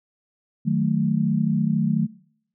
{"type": "chord", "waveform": "sine", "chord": "D# diminished", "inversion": "none", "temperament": "equal with one note detuned", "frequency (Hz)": [155.56, 185.85, 220], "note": ["D#3", "F#3", "A3"], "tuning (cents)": [0, 8, 0], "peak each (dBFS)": -23, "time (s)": [0.65, 2.07], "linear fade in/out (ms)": 20, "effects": ["noise-tail reverb RT60 0.7 s tail -24 dB re dry"]}